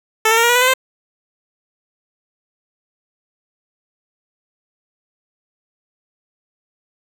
10% pulse tone with pitch steps, 440 / 450.8 / 461.9 / 473.2 / 484.8 / 496.7 / 508.9 / 521.4 Hz, A4 / A4 / A#4 / A#4 / B4 / B4 / C5 / C5, 0 / +42 / -16 / +26 / -32 / +10 / -48 / -6 cents, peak -3 dBFS, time 0.25-0.738 s, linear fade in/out 5 ms, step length 61 ms, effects none

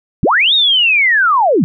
sine linear two-way sweep, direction up then down, 87.2 to 3794 to 136.4 Hz, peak -8 dBFS, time 0.23-1.64 s, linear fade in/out 0 ms, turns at 0.54 s, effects none

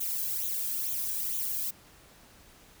violet noise with flanger, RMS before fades -32 dBFS, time 0-1.71 s, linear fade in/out 10 ms, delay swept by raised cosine 0.29 to 1.26 ms, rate 2.2 Hz, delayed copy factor +0.85, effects pink hiss -56 dBFS RMS until 2.8 s

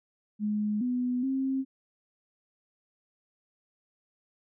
sine tone with pitch steps, 210.1 / 248.4 / 266.5 Hz, G#3 / B3 / C4, +20 / +10 / +32 cents, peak -26 dBFS, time 0.39-1.65 s, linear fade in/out 50 ms, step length 420 ms, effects none

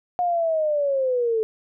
sine linear sweep, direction down, 721 to 432.8 Hz, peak -19 dBFS, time 0.19-1.43 s, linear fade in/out 0 ms, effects none

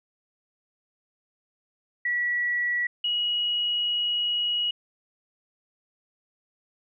sine tone pair in turn, 1939 / 2905 Hz, B6 / F#7, -32 / -32 cents, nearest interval perfect fifth, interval 700 cents, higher second, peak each -23 dBFS, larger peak neither, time 2.05-2.87 / 3.04-4.71 s, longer second, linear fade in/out 5 ms, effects none

